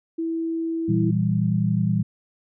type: tone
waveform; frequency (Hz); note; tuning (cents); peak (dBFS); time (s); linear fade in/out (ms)
sine; 328.2; E4; -8; -23; 0.18-1.11; 10
type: chord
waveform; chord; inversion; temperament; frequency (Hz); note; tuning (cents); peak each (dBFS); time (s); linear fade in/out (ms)
sine; E diminished; second; equal; 116.54 / 164.81 / 196; Bb2 / E3 / G3; 0 / 0 / 0; -23; 0.88-2.03; 10
effects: none